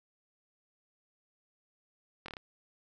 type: slowing click train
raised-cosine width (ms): 0.3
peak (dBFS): -26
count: 5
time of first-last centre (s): 2.26-2.368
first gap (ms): 23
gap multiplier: 1.11
effects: none